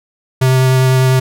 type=tone with vibrato; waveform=square; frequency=130 Hz; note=C3; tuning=11 cents flat; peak=-9 dBFS; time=0.41-1.2 s; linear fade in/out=10 ms; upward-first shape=triangle; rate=10 Hz; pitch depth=12 cents each way; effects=none